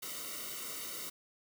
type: noise with comb filter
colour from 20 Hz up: white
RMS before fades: -42 dBFS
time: 0.02-1.1 s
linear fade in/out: 10 ms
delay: 1.2 ms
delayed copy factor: -0.95
effects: none